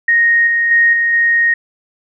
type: tone with level steps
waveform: sine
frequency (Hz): 1864.7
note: A#6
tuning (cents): 0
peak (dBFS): -8 / -11 / -7 / -11 / -9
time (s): 0.08-1.54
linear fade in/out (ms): 5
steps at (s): 0.47 / 0.71 / 0.93 / 1.13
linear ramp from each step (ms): 2
effects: none